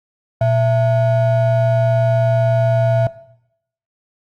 triangle ring-modulated tone, 392 Hz, G4, in tune, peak -7 dBFS, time 0.41-3.07 s, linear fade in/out 2 ms, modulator 273 Hz, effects noise-tail reverb RT60 0.8 s tail -19 dB re dry + Opus 48 kbps

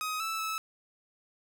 sawtooth tone with pitch steps, 1259 / 1316 / 1304 Hz, D#6 / E6 / E6, +20 / -3 / -19 cents, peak -28 dBFS, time 0.01-0.58 s, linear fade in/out 0 ms, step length 190 ms, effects none

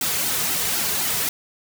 white noise with flanger, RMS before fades -23 dBFS, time 0.01-1.29 s, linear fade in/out 2 ms, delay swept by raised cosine 1.7 to 3.7 ms, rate 3.9 Hz, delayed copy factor -0.9, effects none

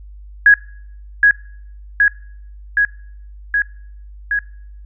sine tone with echo, 1661.2 Hz, G#6, in tune, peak -4 dBFS, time 0.46-0.54 s, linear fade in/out 2 ms, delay 770 ms, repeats 5, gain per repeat -2 dB, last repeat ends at 4.39 s, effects noise-tail reverb RT60 0.7 s tail -24 dB re dry + added 50 Hz sine -34 dBFS peak until 4.85 s

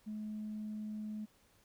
sine tone, 213.5 Hz, G#3, 48 cents sharp, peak -38 dBFS, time 0.06-1.26 s, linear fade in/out 20 ms, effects tanh soft clip ceiling -35 dBFS + pink hiss -69 dBFS RMS until 1.64 s

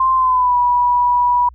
sine tone with pitch glide, 1046.5 to 976.4 Hz, C6 to B5, 0 to -20 cents, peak -11 dBFS, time 0-1.49 s, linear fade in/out 5 ms, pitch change -120 cents, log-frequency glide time 0.14-0.57 s, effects added 61 Hz sine -38 dBFS peak until 1.54 s

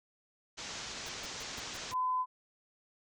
white low-pass noise, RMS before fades -43 dBFS, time 0.57-1.93 s, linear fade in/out 20 ms, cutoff 6900 Hz, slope 48 dB/octave
pink noise bursts, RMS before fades -47 dBFS, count 6, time 1.06-1.94 s, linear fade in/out 5 ms, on 30 ms, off 140 ms
sine tone, 1014 Hz, B5, 45 cents sharp, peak -29 dBFS, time 1.91-2.26 s, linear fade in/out 50 ms
effects none

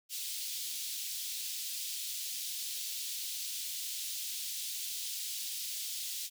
pink high-pass noise, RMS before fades -39 dBFS, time 0.09-6.3 s, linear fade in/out 50 ms, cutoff 3300 Hz, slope 24 dB/octave, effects none

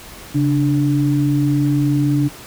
sine tone pair together, 138.59 / 293.7 Hz, C#3 / D4, 0 / 0 cents, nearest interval octave + minor second, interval 1300 cents, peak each -16 dBFS, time 0.34-2.29 s, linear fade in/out 20 ms, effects pink hiss -37 dBFS RMS until 2.46 s

